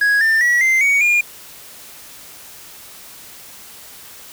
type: tone with pitch steps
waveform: triangle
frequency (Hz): 1661.2 / 1790.7 / 1930.4 / 2081 / 2243 / 2418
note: G#6 / A6 / B6 / C7 / C#7 / D7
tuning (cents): 0 / +30 / -40 / -10 / +20 / +50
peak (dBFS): -10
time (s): 0.01-1.21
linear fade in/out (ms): 5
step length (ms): 200
effects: white hiss -39 dBFS RMS until 4.32 s